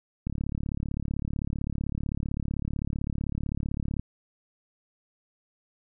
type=click train; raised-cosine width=5 ms; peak=-18 dBFS; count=134; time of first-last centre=0.27-3.995 s; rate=35.7 Hz; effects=none